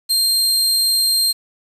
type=tone; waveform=sawtooth; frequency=4186 Hz; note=C8; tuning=in tune; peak=-11 dBFS; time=0.09-1.33 s; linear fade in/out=20 ms; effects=resampled to 32000 Hz + 7-bit